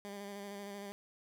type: tone with vibrato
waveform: 15% pulse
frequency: 201.2 Hz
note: G3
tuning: 45 cents sharp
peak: -37 dBFS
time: 0.05-0.92 s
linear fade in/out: 0 ms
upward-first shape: square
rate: 13 Hz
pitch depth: 21 cents each way
effects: none